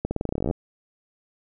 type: accelerating click train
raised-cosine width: 2 ms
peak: -12 dBFS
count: 17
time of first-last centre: 0.05-0.511 s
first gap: 60 ms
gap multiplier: 0.89
effects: none